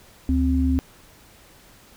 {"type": "tone pair together", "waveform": "sine", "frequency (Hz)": [73.42, 261.4], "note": ["D2", "C4"], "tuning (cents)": [0, -1], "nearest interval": "octave + minor seventh", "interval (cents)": 2199, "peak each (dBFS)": -20, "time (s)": [0.29, 0.79], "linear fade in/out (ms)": 0, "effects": ["pink hiss -51 dBFS RMS until 1.96 s"]}